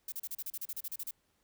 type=noise bursts; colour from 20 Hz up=violet; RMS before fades=-39 dBFS; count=14; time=0.08-1.11 s; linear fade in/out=5 ms; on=42 ms; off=34 ms; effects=pink hiss -75 dBFS RMS until 1.43 s